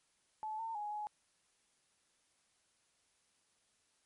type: tone with pitch steps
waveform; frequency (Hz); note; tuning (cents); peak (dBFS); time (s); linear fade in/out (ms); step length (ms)
sine; 865 / 903 / 834 / 841; A5 / A5 / G#5 / G#5; -30 / +45 / +7 / +22; -38; 0.43-1.07; 0; 160
effects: white hiss -75 dBFS RMS until 4.05 s + MP3 48 kbps